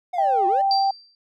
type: linear two-way sweep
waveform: triangle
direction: down then up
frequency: 741 to 346.8 to 624 Hz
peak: -22 dBFS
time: 0.13-0.62 s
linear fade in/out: 10 ms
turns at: 0.47 s
type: tone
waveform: sine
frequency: 784 Hz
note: G5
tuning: in tune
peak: -17 dBFS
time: 0.18-0.91 s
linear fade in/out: 5 ms
type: tone with exponential decay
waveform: sine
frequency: 4691 Hz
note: D8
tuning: 3 cents flat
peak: -19 dBFS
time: 0.71-1.15 s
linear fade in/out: 1 ms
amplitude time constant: 95 ms
effects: none